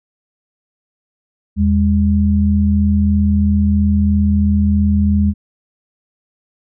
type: tone pair together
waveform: sine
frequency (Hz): 80.96 / 204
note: E2 / G#3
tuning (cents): -31 / -31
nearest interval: octave + major third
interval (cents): 1600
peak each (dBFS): -13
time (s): 1.56-5.34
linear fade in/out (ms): 50
effects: none